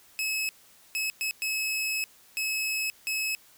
sawtooth tone bursts at uneven times, 2580 Hz, E7, 38 cents flat, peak -24 dBFS, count 6, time 0.19-0.49 / 0.95-1.1 / 1.21-1.31 / 1.42-2.04 / 2.37-2.9 / 3.07-3.35 s, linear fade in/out 0 ms, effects white hiss -57 dBFS RMS until 3.57 s

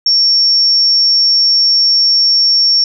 sine tone, 5480 Hz, F8, 34 cents flat, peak -7 dBFS, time 0.06-2.84 s, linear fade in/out 2 ms, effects none

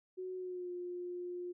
sine tone with pitch glide, 370 to 355.3 Hz, F#4 to F4, 0 to +30 cents, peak -39 dBFS, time 0.17-1.53 s, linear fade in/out 20 ms, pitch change -70 cents, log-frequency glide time 0.36-0.71 s, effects none

